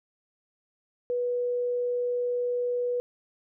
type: tone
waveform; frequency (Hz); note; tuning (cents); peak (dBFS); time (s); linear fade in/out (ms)
sine; 489; B4; -17; -25; 1.1-3; 0
effects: none